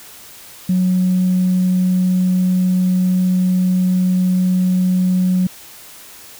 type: tone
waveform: sine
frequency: 183.5 Hz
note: F#3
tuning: 14 cents flat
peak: -11 dBFS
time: 0.69-5.47 s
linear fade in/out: 5 ms
effects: tanh soft clip ceiling -8 dBFS + white hiss -39 dBFS RMS until 6.39 s